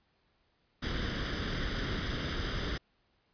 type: noise with comb filter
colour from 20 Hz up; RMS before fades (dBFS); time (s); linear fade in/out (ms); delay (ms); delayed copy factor
pink; -34; 0.82-2.78; 10; 0.59; +0.65
effects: pink hiss -73 dBFS RMS until 3.33 s + resampled to 11025 Hz